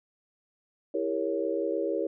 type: chord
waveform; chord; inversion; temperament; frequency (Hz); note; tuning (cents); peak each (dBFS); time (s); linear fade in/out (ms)
sine; E diminished seventh; none; equal with one note detuned; 329.6 / 399.8 / 466.2 / 554.4; E4 / G4 / Bb4 / Db5; 0 / +34 / 0 / 0; -32; 0.94-2.07; 5
effects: none